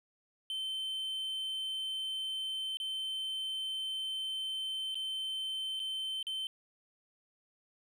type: tone with dropouts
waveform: triangle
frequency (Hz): 3088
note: G7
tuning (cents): -27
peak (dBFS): -33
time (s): 0.5-6.47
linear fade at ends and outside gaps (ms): 1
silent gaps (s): 2.771-2.8 / 4.945-4.954 / 5.795-5.8 / 6.228-6.268
effects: none